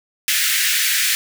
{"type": "high-pass noise", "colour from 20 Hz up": "pink", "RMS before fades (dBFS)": -18, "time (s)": [0.28, 1.15], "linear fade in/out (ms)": 0, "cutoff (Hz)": 1600, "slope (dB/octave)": 48, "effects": []}